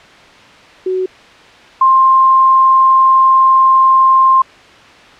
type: tone pair in turn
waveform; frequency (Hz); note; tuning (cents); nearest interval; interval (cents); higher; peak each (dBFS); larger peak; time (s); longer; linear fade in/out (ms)
sine; 372.4 / 1055.3; F#4 / C6; +11 / +14; octave + tritone; 1803; second; -13 / -5; second; 0.86-1.06 / 1.81-4.42; second; 5
effects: white hiss -39 dBFS RMS until 5.19 s + low-pass 3000 Hz 12 dB/octave